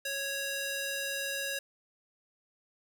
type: tone with high-pass filter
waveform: square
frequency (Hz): 553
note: C#5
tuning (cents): -4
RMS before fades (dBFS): -35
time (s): 0.05-1.59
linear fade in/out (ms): 5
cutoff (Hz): 1300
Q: 0.65
effects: none